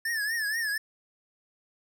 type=tone with vibrato; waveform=square; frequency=1760 Hz; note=A6; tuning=in tune; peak=-28 dBFS; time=0.05-0.78 s; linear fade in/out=5 ms; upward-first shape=triangle; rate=4.2 Hz; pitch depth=130 cents each way; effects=none